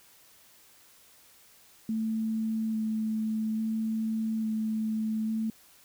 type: tone with vibrato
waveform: sine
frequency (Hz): 220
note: A3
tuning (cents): 0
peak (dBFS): -27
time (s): 1.89-5.5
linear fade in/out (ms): 2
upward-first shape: square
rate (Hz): 0.59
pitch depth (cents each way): 10
effects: white hiss -58 dBFS RMS until 5.84 s